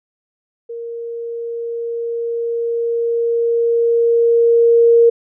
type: tone with level ramp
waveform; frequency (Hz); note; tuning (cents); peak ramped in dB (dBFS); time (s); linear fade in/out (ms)
sine; 466.2; A#4; 0; -25 to -6; 0.69-5.1; 10
effects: none